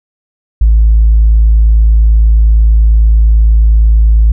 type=tone with tanh clipping; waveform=triangle; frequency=54.4 Hz; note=A1; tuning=19 cents flat; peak=-3 dBFS; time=0.61-4.32 s; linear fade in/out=5 ms; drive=5 dB; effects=none